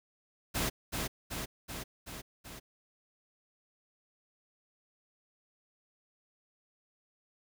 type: noise with echo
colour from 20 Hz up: pink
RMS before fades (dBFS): -32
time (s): 0.54-0.7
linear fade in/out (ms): 20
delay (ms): 380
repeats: 5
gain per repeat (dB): -3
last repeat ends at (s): 2.6
effects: none